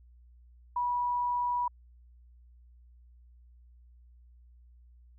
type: tone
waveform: sine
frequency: 975 Hz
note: B5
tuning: 23 cents flat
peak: -27 dBFS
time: 0.76-1.68 s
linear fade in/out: 5 ms
effects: added 60 Hz sine -54 dBFS peak until 5.18 s